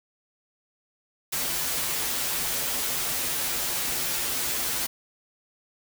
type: noise with comb filter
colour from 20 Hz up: white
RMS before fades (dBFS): -28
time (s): 1.32-4.87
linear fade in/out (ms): 10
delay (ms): 9.8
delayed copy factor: -0.8
effects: none